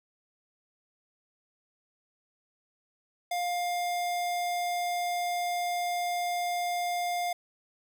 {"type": "tone", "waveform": "square", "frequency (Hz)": 705, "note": "F5", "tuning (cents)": 16, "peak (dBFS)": -29, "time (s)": [3.31, 7.33], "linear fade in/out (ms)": 5, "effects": []}